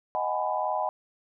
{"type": "chord", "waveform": "sine", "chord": "G# minor seventh", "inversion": "second", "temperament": "just", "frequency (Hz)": [623, 747.5, 830.6, 996.7], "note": ["D#5", "F#5", "G#5", "B5"], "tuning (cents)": [2, 17, 0, 16], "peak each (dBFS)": -31, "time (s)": [0.15, 0.89], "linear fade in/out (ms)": 0, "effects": []}